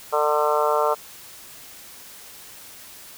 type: harmonic tone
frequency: 150 Hz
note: D3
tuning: 37 cents sharp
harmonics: 3 / 4 / 5 / 6 / 7 / 8 / 9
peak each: -24 / -23 / -28 / -26 / -26 / -27 / -28 dBFS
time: 0.12-0.95 s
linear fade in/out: 20 ms
effects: white hiss -43 dBFS RMS until 3.17 s